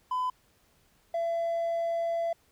triangle tone pair in turn, 1008 / 672.8 Hz, B5 / E5, +35 / +35 cents, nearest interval perfect fifth, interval 700 cents, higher first, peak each -24 dBFS, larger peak neither, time 0.11-0.3 / 1.14-2.33 s, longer second, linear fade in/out 5 ms, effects tanh soft clip ceiling -22 dBFS + pink hiss -66 dBFS RMS until 2.51 s

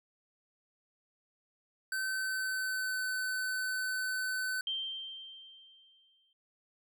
square tone with pitch glide, 1537 to 1515 Hz, G6 to F#6, -35 to +40 cents, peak -33 dBFS, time 1.92-4.61 s, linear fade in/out 2 ms, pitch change -25 cents, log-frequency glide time 2.03-3.02 s
sine tone with exponential decay, 3144 Hz, G7, 4 cents sharp, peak -31 dBFS, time 4.67-6.33 s, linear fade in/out 2 ms, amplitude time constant 360 ms
effects none

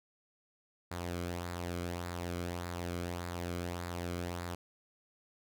sawtooth tone with flanger, 87.31 Hz, F2, in tune, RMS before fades -39 dBFS, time 0.91-4.55 s, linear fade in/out 5 ms, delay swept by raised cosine 0.33 to 1.13 ms, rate 1.7 Hz, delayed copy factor -0.5, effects none

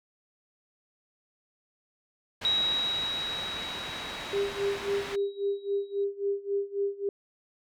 white low-pass noise, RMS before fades -39 dBFS, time 2.41-5.16 s, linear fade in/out 10 ms, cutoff 2600 Hz, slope 12 dB/octave
sine tone with exponential decay, 3837 Hz, A#7, 49 cents sharp, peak -22 dBFS, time 2.45-6.04 s, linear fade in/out 0 ms, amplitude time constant 780 ms
sine tone with tremolo, 400.1 Hz, G4, 35 cents sharp, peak -24 dBFS, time 4.33-7.09 s, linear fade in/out 2 ms, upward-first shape sine, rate 3.7 Hz, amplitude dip 90%
effects none

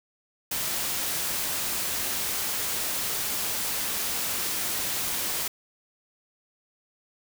white noise, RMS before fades -29 dBFS, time 0.51-5.48 s, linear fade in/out 5 ms, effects none

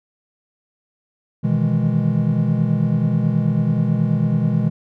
triangle chord, E major seventh, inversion second, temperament equal, 123.47 / 155.56 / 164.81 / 207.7 Hz, B2 / D#3 / E3 / G#3, 0 / 0 / 0 / 0 cents, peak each -19 dBFS, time 1.43-4.7 s, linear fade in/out 20 ms, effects none

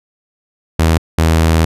sawtooth tone bursts at uneven times, 81 Hz, E2, 30 cents flat, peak -5 dBFS, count 2, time 0.79-0.98 / 1.18-1.65 s, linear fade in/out 5 ms, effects resampled to 32000 Hz

